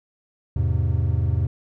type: chord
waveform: triangle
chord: E augmented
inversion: none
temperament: just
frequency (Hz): 82.41 / 103.01 / 128.76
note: E2 / G#2 / B#2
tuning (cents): 0 / -14 / -27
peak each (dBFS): -20 / -21 / -23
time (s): 0.56-1.47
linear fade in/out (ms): 5
effects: none